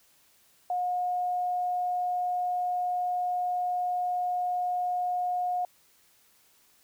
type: tone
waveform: sine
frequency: 720 Hz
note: F#5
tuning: 47 cents flat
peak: -26 dBFS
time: 0.7-5.65 s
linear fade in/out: 2 ms
effects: white hiss -63 dBFS RMS until 6.83 s